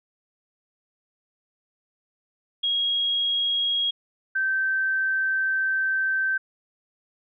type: tone pair in turn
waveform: sine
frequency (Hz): 3288 / 1551.7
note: G#7 / G6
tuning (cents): -18 / -18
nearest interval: octave + minor second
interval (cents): 1300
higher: first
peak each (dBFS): -21 / -21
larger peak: neither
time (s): 2.63-3.91 / 4.35-6.38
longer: second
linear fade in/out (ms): 10
effects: none